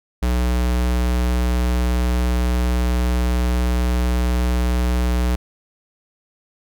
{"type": "tone", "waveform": "square", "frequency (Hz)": 61.1, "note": "B1", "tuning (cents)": -18, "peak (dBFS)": -17, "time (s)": [0.22, 5.36], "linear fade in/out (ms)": 10, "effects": []}